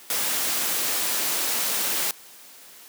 white noise, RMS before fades -25 dBFS, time 0.1-2.11 s, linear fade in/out 2 ms, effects white hiss -47 dBFS RMS until 2.88 s + high-pass 200 Hz 12 dB/octave

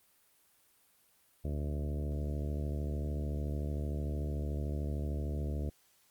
harmonic tone with a mistuned harmonic, 73.42 Hz, D2, in tune, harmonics 1 / 2 / 3 / 4 / 5 / 6 / 7 / 8 / 9, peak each -34 / -40 / -44 / -46 / -48 / -50 / -51 / -52 / -53 dBFS, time 1.44-5.7 s, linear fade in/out 10 ms, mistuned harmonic 1, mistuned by +21 cents, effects white hiss -68 dBFS RMS until 6.1 s + Opus 32 kbps

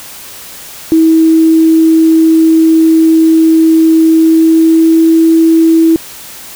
sine tone with pitch glide, 322.5 to 326.1 Hz, E4 to E4, -38 to -19 cents, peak -3 dBFS, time 0.92-5.96 s, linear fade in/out 0 ms, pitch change +19 cents, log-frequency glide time 4.16-5.21 s, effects white hiss -29 dBFS RMS until 6.55 s

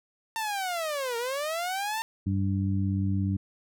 sawtooth linear two-way sweep, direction down then up, 908 to 457.5 to 908 Hz, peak -25 dBFS, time 0.36-2.02 s, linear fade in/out 0 ms, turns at 1.17 s
harmonic tone, 97.1 Hz, G2, 16 cents flat, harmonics 1 / 2 / 3, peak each -26 / -29 / -34 dBFS, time 2.26-3.37 s, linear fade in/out 10 ms
effects none

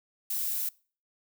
violet noise, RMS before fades -31 dBFS, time 0.3-0.69 s, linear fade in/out 5 ms, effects noise-tail reverb RT60 0.4 s tail -24 dB re dry

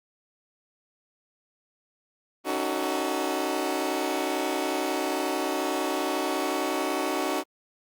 20% pulse chord, D# half-diminished seventh, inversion third, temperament just, 280 / 311.1 / 373.4 / 448 Hz, C#4 / D#4 / F#4 / A4, +18 / 0 / +16 / +31 cents, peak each -27 / -26 / -25 / -31 dBFS, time 2.44-7.44 s, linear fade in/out 50 ms, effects Opus 24 kbps

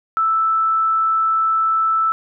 sine tone, 1318.5 Hz, E6, in tune, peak -14 dBFS, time 0.17-2.12 s, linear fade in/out 0 ms, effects none

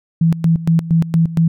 sine tone with tremolo, 164.81 Hz, E3, in tune, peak -9 dBFS, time 0.21-1.48 s, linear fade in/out 5 ms, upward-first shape square, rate 4.3 Hz, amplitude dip 80%, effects none

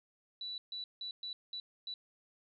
sine tone bursts at uneven times, 3951 Hz, B7, in tune, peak -39 dBFS, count 6, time 0.41-0.58 / 0.72-0.84 / 1.01-1.11 / 1.23-1.33 / 1.53-1.6 / 1.87-1.94 s, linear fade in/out 2 ms, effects none

